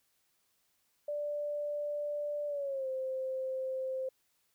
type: tone with pitch glide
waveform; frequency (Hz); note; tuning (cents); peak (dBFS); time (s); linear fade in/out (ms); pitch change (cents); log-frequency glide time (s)
sine; 587.3 to 523.2; D5 to C5; 0 to 0; -33; 1.08-4.09; 5; -200; 2.47-2.88
effects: white hiss -75 dBFS RMS until 4.54 s